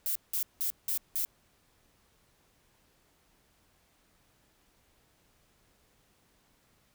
violet noise bursts, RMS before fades -31 dBFS, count 5, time 0.06-1.25 s, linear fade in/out 0 ms, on 94 ms, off 180 ms, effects pink hiss -68 dBFS RMS until 6.94 s

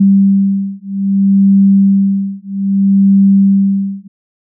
sine beating tone pair, 196 / 196.62 Hz, G3 / G3, 0 / +5 cents, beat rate 0.62 Hz, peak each -10 dBFS, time 0-4.08 s, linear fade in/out 10 ms, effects none

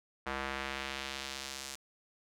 square tone with band-pass filter sweep, 67.6 Hz, C#2, 43 cents flat, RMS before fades -40 dBFS, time 0.26-1.76 s, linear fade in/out 10 ms, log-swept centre 1400 to 7000 Hz, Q 0.96, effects none

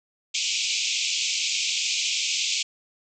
pink band-pass noise, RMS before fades -26 dBFS, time 0.34-2.63 s, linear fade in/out 10 ms, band 2300 to 7500 Hz, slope 96 dB/octave, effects none

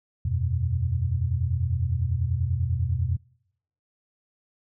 sine chord, E suspended second, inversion none, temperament equal, 82.41 / 92.5 / 123.47 Hz, E2 / F#2 / B2, 0 / 0 / 0 cents, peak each -27 dBFS, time 0.25-3.17 s, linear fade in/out 5 ms, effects noise-tail reverb RT60 0.8 s tail -26 dB re dry

